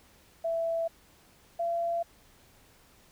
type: tone pair in turn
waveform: sine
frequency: 663 / 680.1 Hz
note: E5 / F5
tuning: +10 / -46 cents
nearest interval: unison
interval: 44 cents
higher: second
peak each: -27 / -27 dBFS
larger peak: neither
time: 0.44-0.88 / 1.59-2.03 s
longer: neither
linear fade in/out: 10 ms
effects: pink hiss -60 dBFS RMS until 3.11 s